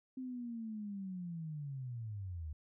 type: linear sweep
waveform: sine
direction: down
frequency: 261.6 to 73.2 Hz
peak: -40 dBFS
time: 0.17-2.53 s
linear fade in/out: 5 ms
effects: none